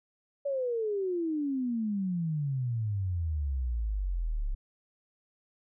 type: exponential sweep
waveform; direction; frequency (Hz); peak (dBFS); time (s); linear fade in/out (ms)
sine; down; 573 to 33.29; -28; 0.45-4.55; 10
effects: none